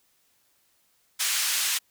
white band-pass noise, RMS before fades -26 dBFS, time 1.19-1.79 s, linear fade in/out 20 ms, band 1600 to 9700 Hz, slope 12 dB/octave, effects white hiss -67 dBFS RMS until 1.9 s

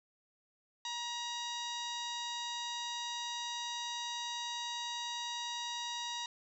harmonic tone with a mistuned harmonic, 950 Hz, A#5, 33 cents sharp, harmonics 1 / 2 / 3 / 4 / 5 / 6 / 7 / 8, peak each -42 / -48 / -47 / -41 / -50 / -48 / -54 / -56 dBFS, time 0.85-6.26 s, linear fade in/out 2 ms, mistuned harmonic 6, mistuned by +45 cents, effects 12-bit

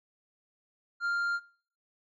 triangle tone with tanh clipping, 1396.9 Hz, F6, in tune, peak -29 dBFS, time 1-1.4 s, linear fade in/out 50 ms, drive 9 dB, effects noise-tail reverb RT60 0.5 s tail -19 dB re dry

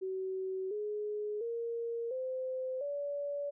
sine tone with pitch steps, 378.1 / 419.5 / 465.5 / 516.5 / 573.1 Hz, F#4 / G#4 / A#4 / C5 / D5, +38 / +17 / -2 / -22 / -42 cents, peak -34 dBFS, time 0.01-3.51 s, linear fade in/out 20 ms, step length 700 ms, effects none

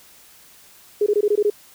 sine tone bursts, 415.3 Hz, G#4, in tune, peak -14 dBFS, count 7, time 1.01-1.501 s, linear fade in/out 5 ms, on 53 ms, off 20 ms, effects white hiss -49 dBFS RMS until 1.74 s

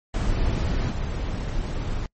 brown noise with level steps, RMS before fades -23 / -27 dBFS, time 0.14-2.06 s, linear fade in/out 2 ms, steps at 0.9 s, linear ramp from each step 10 ms, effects noise-tail reverb RT60 0.1 s tail -26 dB re dry + MP3 32 kbps

